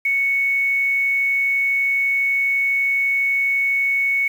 sine tone with quantisation, 2217 Hz, C#7, in tune, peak -16 dBFS, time 0.05-4.28 s, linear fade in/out 5 ms, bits 7, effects none

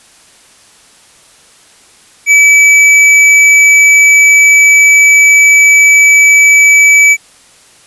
sine tone with hard clipping, 2297 Hz, D7, 39 cents flat, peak -3 dBFS, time 2.26-7.17 s, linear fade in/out 50 ms, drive 18 dB, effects white hiss -42 dBFS RMS until 7.86 s + resampled to 24000 Hz

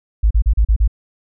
sine tone bursts, 53.4 Hz, G#1, 49 cents sharp, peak -9 dBFS, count 6, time 0.23-0.878 s, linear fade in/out 10 ms, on 78 ms, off 36 ms, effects none

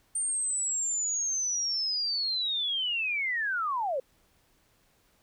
sine linear sweep, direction down, 8870 to 495.1 Hz, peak -27 dBFS, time 0.15-4 s, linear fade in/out 5 ms, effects pink hiss -67 dBFS RMS until 5.22 s

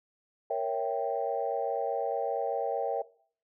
sine chord, A# diminished seventh, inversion none, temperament equal, 466.2 / 554.4 / 659.3 / 784 Hz, A#4 / C#5 / E5 / G5, 0 / 0 / 0 / 0 cents, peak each -33 dBFS, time 0.5-3.02 s, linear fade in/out 5 ms, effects noise-tail reverb RT60 0.5 s tail -19 dB re dry + tanh soft clip ceiling -17 dBFS

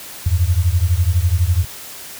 sine beating tone pair, 82.41 / 94.41 Hz, E2 / F#2, 0 / +35 cents, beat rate 12 Hz, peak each -15 / -16 dBFS, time 0.26-1.65 s, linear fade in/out 5 ms, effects white hiss -34 dBFS RMS until 2.19 s

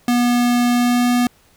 square tone with pitch glide, 242.4 to 244.2 Hz, B3 to B3, -32 to -19 cents, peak -14 dBFS, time 0.08-1.27 s, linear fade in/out 2 ms, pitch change +13 cents, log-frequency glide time 0.71-1.08 s, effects pink hiss -54 dBFS RMS until 1.56 s

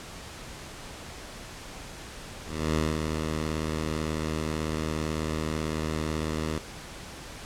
10% pulse tone with ADSR envelope, 78.1 Hz, D#2, 7 cents sharp, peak -15 dBFS, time 2.44-6.59 s, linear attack 310 ms, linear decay 230 ms, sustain -5 dB, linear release 14 ms, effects pink hiss -42 dBFS RMS until 7.45 s + low-pass 9000 Hz 12 dB/octave

